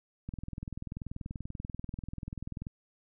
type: click train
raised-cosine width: 5 ms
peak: -26 dBFS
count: 50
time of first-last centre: 0.29-2.669 s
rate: 20.6 Hz
effects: none